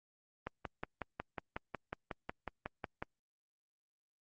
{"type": "click train", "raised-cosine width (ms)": 0.5, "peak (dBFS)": -23, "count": 15, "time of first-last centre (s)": [0.47, 3.025], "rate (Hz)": 5.48, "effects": ["Opus 24 kbps"]}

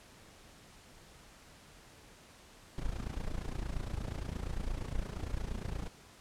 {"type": "noise with amplitude modulation", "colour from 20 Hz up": "brown", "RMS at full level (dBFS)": -34, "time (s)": [2.78, 5.88], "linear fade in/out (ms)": 0, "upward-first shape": "sine", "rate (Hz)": 28.6, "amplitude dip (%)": 85, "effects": ["pink hiss -57 dBFS RMS until 6.2 s", "low-pass 10000 Hz 12 dB/octave"]}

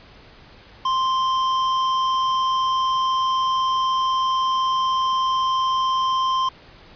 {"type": "tone with hard clipping", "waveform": "sine", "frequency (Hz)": 1046, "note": "C6", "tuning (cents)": -1, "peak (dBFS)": -20, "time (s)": [0.85, 6.49], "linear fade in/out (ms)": 5, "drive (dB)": 12, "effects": ["pink hiss -47 dBFS RMS until 6.95 s", "resampled to 11025 Hz"]}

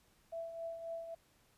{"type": "tone with tremolo", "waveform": "sine", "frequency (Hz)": 664, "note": "E5", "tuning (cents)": 12, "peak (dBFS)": -38, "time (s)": [0.32, 1.15], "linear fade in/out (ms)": 10, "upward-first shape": "triangle", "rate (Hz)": 3.7, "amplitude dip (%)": 60, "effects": ["pink hiss -70 dBFS RMS until 1.57 s", "resampled to 32000 Hz"]}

